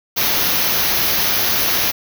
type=band-stop noise; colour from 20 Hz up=white; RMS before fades=-17 dBFS; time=0.16-1.92 s; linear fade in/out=20 ms; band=6400 to 11000 Hz; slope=96 dB/octave; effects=none